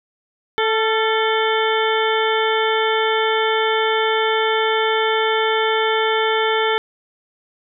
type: harmonic tone with a mistuned harmonic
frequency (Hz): 440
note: A4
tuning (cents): 0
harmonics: 1 / 2 / 3 / 4 / 5 / 7 / 8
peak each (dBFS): -19 / -22 / -24 / -25 / -26 / -27 / -28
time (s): 0.58-6.78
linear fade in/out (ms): 0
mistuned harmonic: 3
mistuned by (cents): +47
effects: none